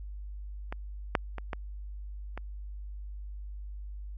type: clicks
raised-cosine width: 0.5 ms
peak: -21 / -8 / -23 / -18 / -23 dBFS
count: 5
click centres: 0.725 / 1.152 / 1.383 / 1.532 / 2.376 s
effects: added 50 Hz sine -38 dBFS peak until 4.17 s